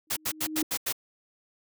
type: tone with exponential growth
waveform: sine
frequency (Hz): 311.1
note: D#4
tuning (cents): 0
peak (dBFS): -26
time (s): 0.07-0.63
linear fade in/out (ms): 2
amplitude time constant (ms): 120
type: noise bursts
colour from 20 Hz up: white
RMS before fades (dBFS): -29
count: 6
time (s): 0.1-0.927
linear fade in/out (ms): 10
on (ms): 67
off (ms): 85
effects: none